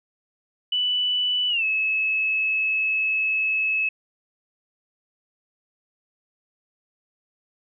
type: tone with pitch glide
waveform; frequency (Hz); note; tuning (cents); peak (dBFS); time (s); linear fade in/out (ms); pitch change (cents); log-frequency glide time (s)
sine; 2975 to 2590; F#7 to E7; +9 to -31; -20; 0.72-3.89; 5; -240; 1.49-1.64
effects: none